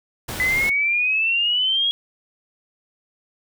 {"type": "noise", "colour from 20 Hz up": "pink", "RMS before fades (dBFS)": -30, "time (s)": [0.28, 0.7], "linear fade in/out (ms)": 10}
{"type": "exponential sweep", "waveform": "sine", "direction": "up", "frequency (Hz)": [2003, 3322], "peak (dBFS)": -17, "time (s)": [0.4, 1.91], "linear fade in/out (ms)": 0}
{"effects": []}